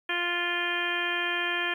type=harmonic tone; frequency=349.2 Hz; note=F4; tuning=in tune; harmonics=1 / 2 / 3 / 4 / 5 / 6 / 7 / 8 / 9; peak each=-36 / -38 / -37 / -37 / -30 / -40 / -33 / -41 / -35 dBFS; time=0.09-1.74 s; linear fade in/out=5 ms; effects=10-bit